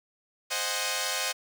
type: chord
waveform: 5% pulse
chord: Ab dominant seventh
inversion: first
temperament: equal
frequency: 523.3 / 622.3 / 740 / 830.6 Hz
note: C5 / Eb5 / Gb5 / Ab5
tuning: 0 / 0 / 0 / 0 cents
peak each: -21 / -22 / -22 / -24 dBFS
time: 0.5-1.33 s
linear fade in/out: 20 ms
effects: none